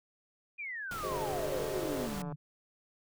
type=exponential sweep; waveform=sine; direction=down; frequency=2474 to 144.3 Hz; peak=-37 dBFS; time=0.58-2.36 s; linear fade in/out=20 ms
type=noise; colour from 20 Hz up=pink; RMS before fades=-43 dBFS; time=0.91-2.22 s; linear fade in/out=2 ms
type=chord; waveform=triangle; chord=Ab dominant seventh; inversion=third; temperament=equal with one note detuned; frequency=370 / 422.1 / 523.3 / 622.3 Hz; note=Gb4 / Ab4 / C5 / Eb5; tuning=0 / +28 / 0 / 0 cents; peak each=-39 dBFS; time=1.03-2.07 s; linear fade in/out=5 ms
type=click train; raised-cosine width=1 ms; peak=-30 dBFS; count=177; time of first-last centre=1.11-2.324 s; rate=145 Hz
effects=none

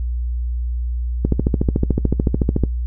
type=click train; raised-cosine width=3 ms; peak=-3 dBFS; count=20; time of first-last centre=1.25-2.637 s; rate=13.7 Hz; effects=noise-tail reverb RT60 0.1 s tail -19 dB re dry + added 60 Hz sine -19 dBFS peak until 2.86 s

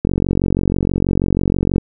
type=click train; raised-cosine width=3 ms; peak=-3 dBFS; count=81; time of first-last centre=0.05-1.782 s; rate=46.2 Hz; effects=none

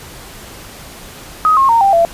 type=tone with pitch steps; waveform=sine; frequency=1259 / 1077.2 / 921.6 / 788.6 / 674.7 Hz; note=D#6 / C#6 / A#5 / G5 / E5; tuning=+20 / -50 / -20 / +10 / +40 cents; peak=-7 dBFS; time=1.45-2.05 s; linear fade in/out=0 ms; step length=120 ms; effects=pink hiss -34 dBFS RMS until 2.13 s + resampled to 32000 Hz

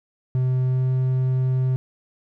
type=tone with pitch glide; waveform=triangle; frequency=128.3 to 129.34 Hz; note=C3 to C3; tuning=-34 to -20 cents; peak=-16 dBFS; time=0.35-1.76 s; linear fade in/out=0 ms; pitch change=+14 cents; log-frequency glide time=0.59-0.92 s; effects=none

